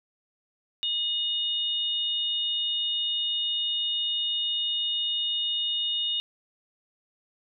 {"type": "tone pair together", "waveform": "sine", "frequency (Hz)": [2900, 3654], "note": ["F#7", "A#7"], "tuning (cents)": [-35, -35], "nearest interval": "major third", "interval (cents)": 400, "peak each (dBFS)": -28, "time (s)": [0.83, 6.2], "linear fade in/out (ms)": 0, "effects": []}